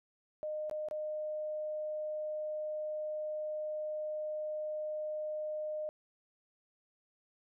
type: tone with dropouts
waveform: sine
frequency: 612 Hz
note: D#5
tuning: 29 cents flat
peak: -35 dBFS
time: 0.43-5.89 s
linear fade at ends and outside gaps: 0 ms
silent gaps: 0.697-0.712 / 0.886-0.911 s
effects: none